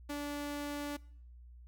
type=tone; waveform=sawtooth; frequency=290 Hz; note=D4; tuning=22 cents flat; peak=-33 dBFS; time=0.09-0.97 s; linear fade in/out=10 ms; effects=noise-tail reverb RT60 0.6 s tail -22 dB re dry + added 60 Hz sine -51 dBFS peak until 1.67 s